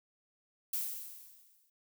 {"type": "noise with exponential decay", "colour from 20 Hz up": "violet", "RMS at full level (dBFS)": -33, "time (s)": [0.73, 1.7], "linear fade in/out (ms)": 5, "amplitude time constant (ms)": 210, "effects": []}